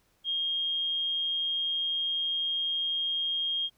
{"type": "tone", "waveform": "sine", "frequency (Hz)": 3234, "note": "G#7", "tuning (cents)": -47, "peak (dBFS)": -27, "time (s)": [0.24, 3.7], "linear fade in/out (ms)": 50, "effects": ["pink hiss -69 dBFS RMS until 3.77 s"]}